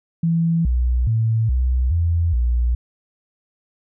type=tone with pitch steps; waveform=sine; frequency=166.2 / 61.4 / 112.3 / 63.2 / 84.3 / 59.9 Hz; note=E3 / B1 / A2 / B1 / E2 / A#1; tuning=+15 / -9 / +36 / +41 / +39 / +48 cents; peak=-15 dBFS; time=0.23-2.75 s; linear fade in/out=5 ms; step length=420 ms; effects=none